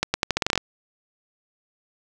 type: accelerating click train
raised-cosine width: 0.2 ms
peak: -3 dBFS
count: 11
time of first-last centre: 0.03-0.577 s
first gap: 110 ms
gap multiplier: 0.83
effects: none